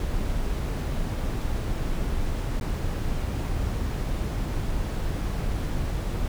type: noise with dropouts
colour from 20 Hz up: brown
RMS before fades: -27 dBFS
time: 0-6.28 s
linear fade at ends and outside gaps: 2 ms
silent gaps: 2.599-2.61 s
effects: none